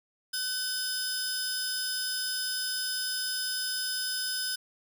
sawtooth tone cluster, 1518 / 3592 / 5070 Hz, F#6 / A7 / D#8, +44 / +35 / +32 cents, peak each -32 / -38 / -29 dBFS, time 0.33-4.56 s, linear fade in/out 10 ms, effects 10-bit

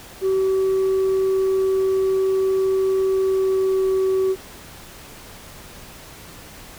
sine tone with pitch glide, 382 to 379.8 Hz, G4 to F#4, -45 to +45 cents, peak -14 dBFS, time 0.21-4.36 s, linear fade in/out 50 ms, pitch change -10 cents, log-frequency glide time 3.17-4.18 s, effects tanh soft clip ceiling -15 dBFS + pink hiss -41 dBFS RMS until 6.78 s

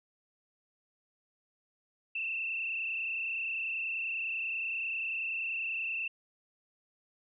sine tone with frequency modulation, 2669 Hz, E7, 21 cents sharp, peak -32 dBFS, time 2.15-6.08 s, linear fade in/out 5 ms, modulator 30.3 Hz, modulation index 2.5, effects none

